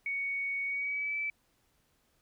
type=tone with pitch glide; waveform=sine; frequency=2230 to 2313 Hz; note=C#7 to D7; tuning=+10 to -27 cents; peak=-31 dBFS; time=0.06-1.3 s; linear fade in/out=2 ms; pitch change=+63 cents; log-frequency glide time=0.65-1.17 s; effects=pink hiss -72 dBFS RMS until 2.21 s